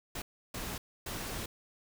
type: noise bursts at uneven times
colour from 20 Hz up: pink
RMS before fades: -39 dBFS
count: 3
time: 0.15-0.22 / 0.54-0.78 / 1.06-1.46 s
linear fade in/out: 5 ms
effects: none